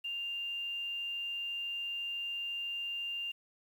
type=tone with quantisation; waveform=sine; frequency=2794 Hz; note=F7; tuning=in tune; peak=-35 dBFS; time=0.04-3.32 s; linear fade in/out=10 ms; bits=10; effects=none